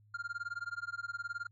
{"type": "tone with tremolo", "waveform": "triangle", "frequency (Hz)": 1400, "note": "F6", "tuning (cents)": 4, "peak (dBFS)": -32, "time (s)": [0.14, 1.47], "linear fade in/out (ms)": 5, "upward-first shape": "sine", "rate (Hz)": 19, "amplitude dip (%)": 100, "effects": ["added 105 Hz sine -61 dBFS peak until 1.51 s", "MP3 32 kbps"]}